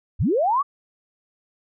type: linear sweep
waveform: sine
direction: up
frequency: 44.28 to 1181 Hz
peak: -17 dBFS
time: 0.19-0.63 s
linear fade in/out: 20 ms
effects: none